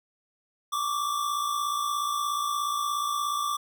square tone pair together, 1117.8 / 1174.7 Hz, C#6 / D6, +14 / 0 cents, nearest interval minor second, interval 86 cents, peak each -34 / -28 dBFS, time 0.72-3.57 s, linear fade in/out 10 ms, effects none

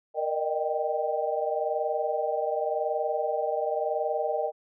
sine chord, Eb major seventh, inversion second, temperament equal with one note detuned, 466.2 / 601.4 / 622.3 / 784 Hz, Bb4 / D5 / Eb5 / G5, 0 / +41 / 0 / 0 cents, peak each -31 dBFS, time 0.14-4.52 s, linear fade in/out 50 ms, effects none

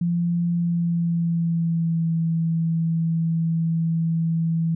sine tone with pitch glide, 172 to 164.33 Hz, F3 to E3, -26 to -5 cents, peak -19 dBFS, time 0.01-4.75 s, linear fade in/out 5 ms, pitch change -79 cents, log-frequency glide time 0.54-2.11 s, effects none

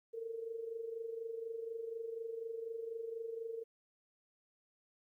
sine tone with amplitude modulation, 455.8 Hz, A#4, 39 cents flat, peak -37 dBFS, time 0.13-3.64 s, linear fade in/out 20 ms, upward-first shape sine, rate 24.1 Hz, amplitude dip 65%, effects 13-bit

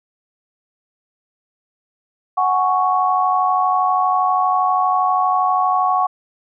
sine chord, F# suspended second, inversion none, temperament just, 740 / 832.5 / 1110 Hz, F#5 / G#5 / C#6, 0 / +4 / +2 cents, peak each -17 / -23 / -17 dBFS, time 2.37-6.07 s, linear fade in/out 10 ms, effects none

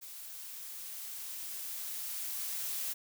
blue noise with level ramp, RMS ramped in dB -47 to -36 dBFS, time 0.01-2.94 s, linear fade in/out 20 ms, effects none

